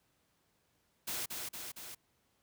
white noise with echo, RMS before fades -38 dBFS, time 1.07-1.26 s, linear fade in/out 10 ms, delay 230 ms, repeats 3, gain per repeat -3 dB, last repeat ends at 1.95 s, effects pink hiss -75 dBFS RMS until 2.42 s + high-pass 60 Hz 12 dB/octave

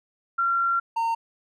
sine / triangle tone pair in turn, 1372 / 915.7 Hz, F6 / A#5, -31 / -31 cents, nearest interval perfect fifth, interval 700 cents, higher first, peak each -20 dBFS, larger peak neither, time 0.38-0.8 / 0.96-1.15 s, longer first, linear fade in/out 10 ms, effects none

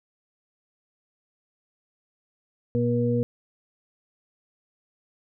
harmonic tone, 120 Hz, B2, 49 cents flat, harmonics 1 / 2 / 4, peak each -25 / -25 / -25 dBFS, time 2.75-3.23 s, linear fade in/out 0 ms, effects none

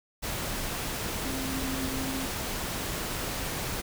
sine tone in noise, 264.9 Hz, C4, 22 cents sharp, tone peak -33 dBFS, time 1.24-2.27 s, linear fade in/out 20 ms, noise pink, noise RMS -33 dBFS, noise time 0.22-3.82 s, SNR -3 dB, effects none

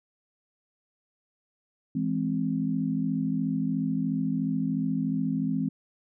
sine chord, E augmented, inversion none, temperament equal, 164.81 / 207.7 / 261.6 Hz, E3 / G#3 / B#3, 0 / 0 / 0 cents, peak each -30 / -30 / -28 dBFS, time 1.95-5.69 s, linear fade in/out 5 ms, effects none

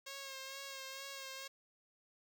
5% pulse tone with vibrato, 541 Hz, C#5, 42 cents flat, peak -34 dBFS, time 0.06-1.48 s, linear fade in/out 10 ms, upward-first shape sine, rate 2.2 Hz, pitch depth 32 cents each way, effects none

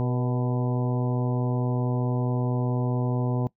harmonic tone with a mistuned harmonic, 124.6 Hz, B2, 16 cents sharp, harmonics 1 / 2 / 3 / 4 / 5 / 6 / 7 / 8, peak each -24 / -30 / -34 / -36 / -38 / -40 / -41 / -42 dBFS, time 0-3.47 s, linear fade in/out 0 ms, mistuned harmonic 4, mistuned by -42 cents, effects noise-tail reverb RT60 0.1 s tail -21 dB re dry

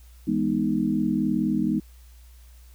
sine chord, E major seventh, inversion none, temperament equal, 164.81 / 207.7 / 246.9 / 311.1 Hz, E3 / G#3 / B3 / D#4, 0 / 0 / 0 / 0 cents, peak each -31 / -25 / -26 / -26 dBFS, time 0.27-1.8 s, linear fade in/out 10 ms, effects added 60 Hz sine -46 dBFS peak until 2.74 s + white hiss -59 dBFS RMS until 2.74 s

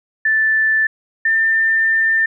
sine tone pair in turn, 1760 / 1793.9 Hz, A6 / A6, 0 / +33 cents, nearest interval unison, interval 33 cents, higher second, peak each -12 dBFS, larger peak neither, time 0.25-0.87 / 1.25-2.26 s, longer second, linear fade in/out 5 ms, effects none

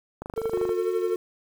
click train, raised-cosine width 1 ms, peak -20 dBFS, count 13, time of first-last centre 0.22-0.692 s, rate 25.4 Hz
triangle tone with tremolo, 450 Hz, A4, 39 cents sharp, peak -20 dBFS, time 0.36-1.16 s, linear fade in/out 20 ms, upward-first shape triangle, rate 12 Hz, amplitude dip 85%
triangle tone with vibrato, 363 Hz, F#4, 33 cents flat, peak -24 dBFS, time 0.53-1.16 s, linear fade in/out 2 ms, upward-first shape triangle, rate 3.3 Hz, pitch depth 13 cents each way
effects 8-bit

